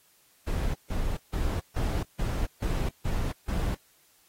brown noise bursts, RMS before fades -28 dBFS, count 8, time 0.47-3.75 s, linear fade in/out 5 ms, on 270 ms, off 160 ms, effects white hiss -63 dBFS RMS until 4.28 s + AAC 48 kbps

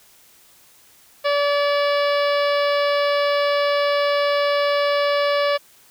harmonic tone, 575 Hz, D5, 37 cents flat, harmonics 1 / 2 / 3 / 4 / 5 / 6 / 7 / 8 / 9, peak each -18 / -24 / -28 / -30 / -32 / -34 / -35 / -36 / -37 dBFS, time 1.24-5.58 s, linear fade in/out 20 ms, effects white hiss -52 dBFS RMS until 5.9 s

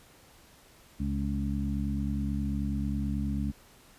harmonic tone with a mistuned harmonic, 69.3 Hz, C#2, in tune, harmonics 1 / 2 / 3 / 4, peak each -32 / -35 / -32 / -37 dBFS, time 0.99-3.52 s, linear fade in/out 20 ms, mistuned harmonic 4, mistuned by +23 cents, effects pink hiss -57 dBFS RMS until 3.98 s + resampled to 32000 Hz

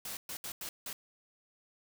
white noise bursts at uneven times, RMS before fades -41 dBFS, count 5, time 0.05-0.17 / 0.29-0.37 / 0.44-0.52 / 0.61-0.69 / 0.86-0.93 s, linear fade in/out 2 ms, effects none

